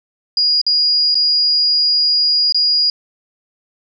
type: tone with dropouts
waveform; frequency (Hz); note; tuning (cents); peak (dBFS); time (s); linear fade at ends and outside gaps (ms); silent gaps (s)
sine; 4874; D#8; -37; -11; 0.37-2.9; 2; 0.615-0.665 / 1.145-1.153 / 2.524-2.545
effects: none